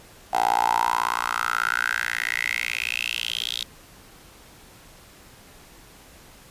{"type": "tone with high-pass filter sweep", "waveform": "10% pulse", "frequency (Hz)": 58.27, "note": "A#1", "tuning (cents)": 0, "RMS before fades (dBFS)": -25, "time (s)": [0.33, 3.64], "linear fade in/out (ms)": 5, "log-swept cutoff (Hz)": [740, 3600], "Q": 6.8, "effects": ["pink hiss -49 dBFS RMS until 6.5 s", "resampled to 32000 Hz"]}